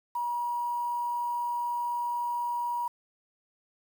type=tone with quantisation; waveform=sine; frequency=959 Hz; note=A#5; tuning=49 cents sharp; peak=-28 dBFS; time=0.15-2.88 s; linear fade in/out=5 ms; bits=8; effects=none